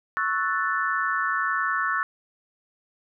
sine chord, F# minor seventh, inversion second, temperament equal, 1108.7 / 1318.5 / 1480 / 1760 Hz, C#6 / E6 / F#6 / A6, 0 / 0 / 0 / 0 cents, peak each -28 dBFS, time 0.17-2.03 s, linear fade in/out 0 ms, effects none

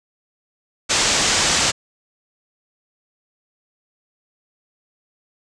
white low-pass noise, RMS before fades -18 dBFS, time 0.89-1.72 s, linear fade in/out 20 ms, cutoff 7900 Hz, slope 48 dB/octave, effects none

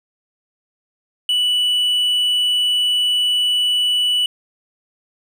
triangle tone, 2960 Hz, F#7, in tune, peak -13 dBFS, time 1.29-4.26 s, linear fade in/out 2 ms, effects none

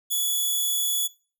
5% pulse tone, 3412 Hz, G#7, 46 cents sharp, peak -15 dBFS, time 0.1-1.08 s, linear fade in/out 20 ms, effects noise-tail reverb RT60 0.4 s tail -23 dB re dry

